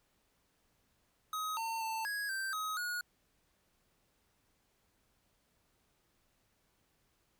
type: tone with pitch steps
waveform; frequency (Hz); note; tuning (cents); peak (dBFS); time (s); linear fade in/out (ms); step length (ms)
square; 1264 / 905 / 891 / 1660 / 1564 / 1266 / 1448; D#6 / A5 / A5 / G#6 / G6 / D#6 / F#6; +27 / +48 / +22 / -1 / -4 / +30 / -38; -36; 1.33-3.01; 2; 240
effects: pink hiss -75 dBFS RMS until 7.39 s